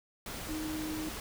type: tone in noise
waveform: sine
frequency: 311.1 Hz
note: D#4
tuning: in tune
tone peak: -35 dBFS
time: 0.49-1.09 s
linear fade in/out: 2 ms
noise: pink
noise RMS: -41 dBFS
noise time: 0.26-1.2 s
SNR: +3 dB
effects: none